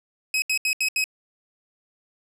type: tone bursts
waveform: sawtooth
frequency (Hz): 2547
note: D#7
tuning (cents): +40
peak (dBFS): -17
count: 5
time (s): 0.34-1.041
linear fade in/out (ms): 2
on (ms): 81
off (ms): 74
effects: low-pass 12000 Hz 12 dB/octave + 9-bit